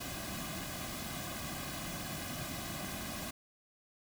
pink noise with comb filter, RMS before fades -41 dBFS, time 0-3.31 s, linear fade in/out 10 ms, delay 2.2 ms, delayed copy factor -0.75, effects none

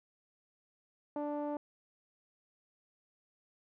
sawtooth tone with low-pass filter, 293.7 Hz, D4, in tune, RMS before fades -37 dBFS, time 1.16-1.57 s, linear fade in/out 2 ms, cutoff 760 Hz, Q 2.9, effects none

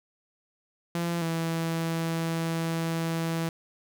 sawtooth tone pair in turn, 170.5 / 164.63 Hz, F3 / E3, -41 / -2 cents, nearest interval minor second, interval 61 cents, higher first, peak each -23 dBFS, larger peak neither, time 0.95-1.22 / 1.22-3.49 s, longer second, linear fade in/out 2 ms, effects none

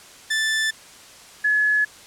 sawtooth / sine tone pair in turn, 1760 / 1703 Hz, A6 / G#6, 0 / +43 cents, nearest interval minor second, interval 57 cents, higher first, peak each -16 dBFS, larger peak neither, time 0.3-0.71 / 1.44-1.85 s, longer neither, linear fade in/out 10 ms, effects white hiss -45 dBFS RMS until 2.06 s + low-pass 9000 Hz 12 dB/octave

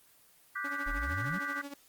sine chord, G major seventh, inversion second, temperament just, 1176 / 1470 / 1568 / 1960 Hz, D6 / F#6 / G6 / B6, +2 / -12 / 0 / -14 cents, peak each -39 dBFS, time 0.55-1.62 s, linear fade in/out 10 ms
sawtooth tone with tremolo, 282.7 Hz, C#4, 34 cents sharp, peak -35 dBFS, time 0.64-1.74 s, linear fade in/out 5 ms, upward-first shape sine, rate 13 Hz, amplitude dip 75%
sine exponential sweep, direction up, 32.44 to 204.4 Hz, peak -34 dBFS, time 0.86-1.39 s, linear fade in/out 10 ms
effects white hiss -62 dBFS RMS until 1.88 s + Opus 24 kbps

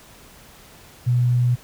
sine tone, 122.7 Hz, B2, 11 cents flat, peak -15 dBFS, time 1.06-1.56 s, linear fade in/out 20 ms, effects pink hiss -47 dBFS RMS until 1.63 s

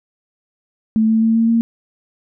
sine tone with pitch steps, 220 / 222.4 / 224.9 / 227.4 / 229.9 Hz, A3 / A3 / A3 / A#3 / A#3, 0 / +19 / +38 / -43 / -24 cents, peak -11 dBFS, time 0.96-1.61 s, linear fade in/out 0 ms, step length 130 ms, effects none

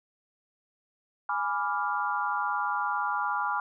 sine chord, G# diminished seventh, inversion none, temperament equal, 830.6 / 987.8 / 1174.7 / 1396.9 Hz, G#5 / B5 / D6 / F6, 0 / 0 / 0 / 0 cents, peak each -32 dBFS, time 1.29-3.6 s, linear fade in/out 2 ms, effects none

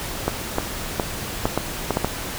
clicks, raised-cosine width 1 ms, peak -5 dBFS, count 8, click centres 0.28 / 0.584 / 0.998 / 1.455 / 1.576 / 1.907 / 1.971 / 2.046 s, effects pink hiss -30 dBFS RMS until 2.38 s

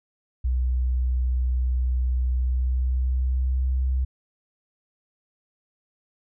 sine tone with pitch glide, 62.6 to 64.66 Hz, B1 to C2, +24 to -20 cents, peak -20 dBFS, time 0.44-4.05 s, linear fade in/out 10 ms, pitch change +56 cents, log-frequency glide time 2.26-3.84 s, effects none

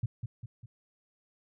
sine tone with echo, 116.54 Hz, A#2, in tune, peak -26 dBFS, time 0.03-0.06 s, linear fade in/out 5 ms, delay 200 ms, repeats 3, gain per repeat -6 dB, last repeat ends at 0.66 s, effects none

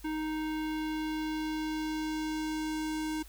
square tone with low-pass filter sweep, 311.1 Hz, D#4, in tune, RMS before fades -34 dBFS, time 0.04-3.23 s, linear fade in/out 10 ms, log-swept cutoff 2500 to 10000 Hz, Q 1, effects added 50 Hz sine -49 dBFS peak until 3.28 s + white hiss -57 dBFS RMS until 3.28 s

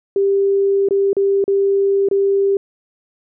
sine tone with dropouts, 395 Hz, G4, 13 cents sharp, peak -12 dBFS, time 0.16-2.57 s, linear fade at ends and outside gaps 2 ms, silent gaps 0.887-0.908 / 1.131-1.167 / 1.441-1.479 / 2.087-2.112 s, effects none

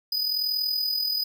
square tone with amplitude modulation, 4978 Hz, D#8, in tune, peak -22 dBFS, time 0.12-1.24 s, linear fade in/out 5 ms, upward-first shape sine, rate 40.9 Hz, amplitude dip 55%, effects none

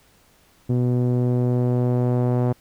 sawtooth tone with low-pass filter sweep, 123.47 Hz, B2, in tune, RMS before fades -20 dBFS, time 0.69-2.53 s, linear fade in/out 10 ms, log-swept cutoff 350 to 710 Hz, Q 1.1, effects pink hiss -57 dBFS RMS until 2.6 s

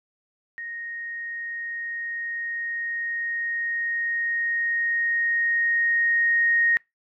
sine tone with level ramp, 1864.7 Hz, A#6, in tune, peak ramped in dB -32 to -17 dBFS, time 0.58-6.77 s, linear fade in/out 0 ms, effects noise-tail reverb RT60 0.2 s tail -25 dB re dry

